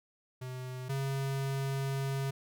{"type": "tone pair in turn", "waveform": "square", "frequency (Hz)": [127.8, 136.29], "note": ["C3", "C#3"], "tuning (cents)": [-40, -29], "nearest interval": "minor second", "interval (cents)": 111, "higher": "second", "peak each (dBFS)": [-39, -32], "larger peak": "second", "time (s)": [[0.41, 0.89], [0.89, 2.31]], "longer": "second", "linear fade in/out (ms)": 10, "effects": []}